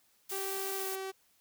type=noise; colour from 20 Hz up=blue; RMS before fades=-39 dBFS; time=0.29-0.96 s; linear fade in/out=10 ms
type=tone with pitch glide; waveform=sawtooth; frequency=388.1 to 383.4 Hz; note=G4 to G4; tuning=-17 to -38 cents; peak=-33 dBFS; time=0.31-1.12 s; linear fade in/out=20 ms; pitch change=-21 cents; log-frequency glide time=0.77-0.84 s
effects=white hiss -69 dBFS RMS until 1.4 s